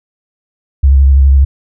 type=tone with vibrato; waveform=sine; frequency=68.2 Hz; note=C#2; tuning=28 cents flat; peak=-3 dBFS; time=0.83-1.45 s; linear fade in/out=10 ms; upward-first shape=triangle; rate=12 Hz; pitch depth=54 cents each way; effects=none